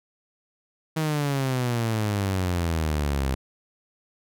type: exponential sweep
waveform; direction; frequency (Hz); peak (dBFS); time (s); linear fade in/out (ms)
sawtooth; down; 160.3 to 64.9; -19; 0.96-3.35; 10
effects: none